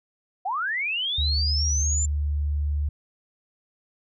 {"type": "linear sweep", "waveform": "sine", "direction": "up", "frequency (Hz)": [698.5, 7290], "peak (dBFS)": -24, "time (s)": [0.45, 2.06], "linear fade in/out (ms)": 10}
{"type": "tone with pitch glide", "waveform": "sine", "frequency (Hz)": [74.6, 73.32], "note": ["D2", "D2"], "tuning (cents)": [28, -2], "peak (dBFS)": -22, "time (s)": [1.18, 2.89], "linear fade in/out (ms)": 5, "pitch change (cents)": -30, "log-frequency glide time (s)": [1.51, 2.25]}
{"effects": []}